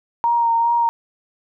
sine tone with vibrato, 932.3 Hz, A#5, in tune, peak -14 dBFS, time 0.24-0.89 s, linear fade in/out 0 ms, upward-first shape sine, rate 2.5 Hz, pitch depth 21 cents each way, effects none

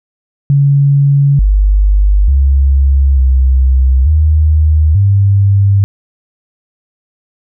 sine tone with pitch steps, 140.7 / 49.8 / 68.3 / 65.1 / 77.2 / 99.2 Hz, C#3 / G1 / C#2 / C2 / D#2 / G2, +26 / +28 / -25 / -8 / -13 / +21 cents, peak -5 dBFS, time 0.5-5.84 s, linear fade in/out 0 ms, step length 890 ms, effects none

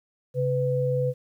sine tone pair together, 135.29 / 499.7 Hz, C#3 / B4, -42 / +20 cents, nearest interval octave + major seventh, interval 2262 cents, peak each -25 / -24 dBFS, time 0.34-1.14 s, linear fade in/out 50 ms, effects 10-bit

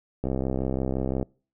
click train, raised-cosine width 2 ms, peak -14 dBFS, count 66, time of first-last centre 0.24-1.228 s, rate 65.8 Hz, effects noise-tail reverb RT60 0.4 s tail -26 dB re dry

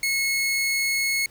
sawtooth tone, 2181 Hz, C#7, 29 cents flat, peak -18 dBFS, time 0.03-1.26 s, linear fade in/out 2 ms, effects pink hiss -53 dBFS RMS until 1.3 s

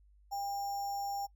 sine tone with sample-and-hold, 800 Hz, G5, 35 cents sharp, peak -34 dBFS, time 0.31-1.27 s, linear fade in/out 20 ms, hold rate 6300 Hz, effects noise-tail reverb RT60 0.1 s tail -22 dB re dry + added 50 Hz sine -60 dBFS peak until 1.35 s

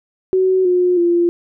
sine tone with pitch steps, 374.8 / 359.7 / 345.3 Hz, F#4 / F#4 / F4, +22 / -49 / -20 cents, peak -11 dBFS, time 0.33-1.29 s, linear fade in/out 0 ms, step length 320 ms, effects none

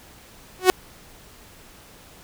sawtooth tone with exponential growth, 370 Hz, F#4, in tune, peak -3 dBFS, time 0.59-0.7 s, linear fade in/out 0 ms, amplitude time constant 23 ms, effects pink hiss -48 dBFS RMS until 2.23 s

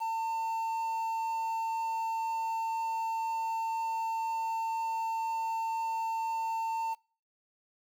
triangle tone with quantisation, 901 Hz, A5, 41 cents sharp, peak -28 dBFS, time 0-6.95 s, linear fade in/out 20 ms, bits 9, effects noise-tail reverb RT60 0.4 s tail -24 dB re dry

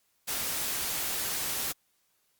white noise, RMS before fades -32 dBFS, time 0.27-1.73 s, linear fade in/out 20 ms, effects white hiss -72 dBFS RMS until 2.39 s + Opus 48 kbps

